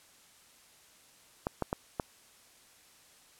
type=clicks; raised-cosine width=1 ms; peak=-16 dBFS; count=4; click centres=1.469 / 1.623 / 1.729 / 1.998 s; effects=white hiss -60 dBFS RMS until 3.39 s + low-pass 11000 Hz 12 dB/octave